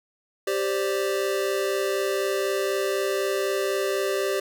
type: chord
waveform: square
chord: G suspended fourth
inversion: none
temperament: equal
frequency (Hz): 392 / 523.3 / 587.3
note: G4 / C5 / D5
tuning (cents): 0 / 0 / 0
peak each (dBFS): -26 / -31 / -30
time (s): 0.47-4.4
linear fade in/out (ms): 5
effects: none